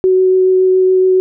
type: tone with vibrato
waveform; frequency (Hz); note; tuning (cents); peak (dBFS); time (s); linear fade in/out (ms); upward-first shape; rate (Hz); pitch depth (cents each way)
sine; 373.1; F#4; +14; -7; 0.04-1.2; 0; triangle; 7.1; 9
effects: none